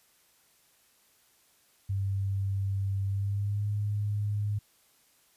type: tone with pitch glide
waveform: sine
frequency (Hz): 98 to 103.59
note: G2 to G#2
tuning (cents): 0 to -4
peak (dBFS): -27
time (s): 1.89-4.59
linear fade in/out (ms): 10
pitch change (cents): +96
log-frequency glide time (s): 3.06-3.67
effects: white hiss -65 dBFS RMS until 5.36 s + resampled to 32000 Hz